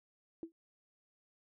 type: tone with exponential decay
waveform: sine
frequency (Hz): 329.6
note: E4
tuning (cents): 0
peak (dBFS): -36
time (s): 0.43-0.52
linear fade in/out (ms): 1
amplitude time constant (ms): 19
effects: none